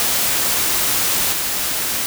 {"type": "noise with level steps", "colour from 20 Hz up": "white", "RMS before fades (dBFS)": [-18, -21], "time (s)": [0, 2.06], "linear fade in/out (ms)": 0, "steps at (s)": 1.32, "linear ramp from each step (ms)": 5, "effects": []}